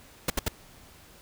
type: noise bursts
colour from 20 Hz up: pink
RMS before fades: -25 dBFS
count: 3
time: 0.28-0.483 s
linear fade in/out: 5 ms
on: 21 ms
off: 70 ms
effects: pink hiss -53 dBFS RMS until 1.21 s